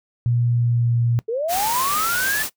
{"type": "tone with pitch glide", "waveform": "sine", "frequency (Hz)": [119.8, 118.36], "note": ["A#2", "A#2"], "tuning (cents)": [48, 27], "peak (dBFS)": -16, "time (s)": [0.26, 1.19], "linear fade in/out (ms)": 0, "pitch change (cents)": -21, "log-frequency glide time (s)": [0.46, 0.95]}
{"type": "linear sweep", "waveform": "sine", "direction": "up", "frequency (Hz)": [427.9, 1760], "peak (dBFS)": -20, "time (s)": [1.28, 2.43], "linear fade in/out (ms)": 10}
{"type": "noise", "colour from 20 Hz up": "white", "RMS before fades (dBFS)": -25, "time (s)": [1.48, 2.5], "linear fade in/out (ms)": 50}
{"effects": ["noise-tail reverb RT60 0.1 s tail -20 dB re dry"]}